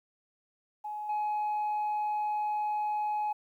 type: tone with level steps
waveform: sine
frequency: 843 Hz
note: G#5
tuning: 26 cents sharp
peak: -34 / -26 dBFS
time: 0.84-3.33 s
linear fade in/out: 10 ms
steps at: 1.09 s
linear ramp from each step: 5 ms
effects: tanh soft clip ceiling -27 dBFS + 11-bit